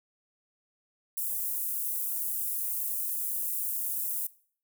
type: high-pass noise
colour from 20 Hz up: pink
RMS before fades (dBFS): -32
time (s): 1.17-4.27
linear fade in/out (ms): 5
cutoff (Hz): 11000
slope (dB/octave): 24
effects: noise-tail reverb RT60 0.5 s tail -20 dB re dry